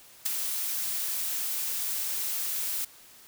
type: noise with ADSR envelope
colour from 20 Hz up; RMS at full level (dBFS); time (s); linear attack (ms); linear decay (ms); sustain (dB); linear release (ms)
blue; -24; 0.25-2.85; 13; 8; -7; 7
effects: white hiss -53 dBFS RMS until 3.27 s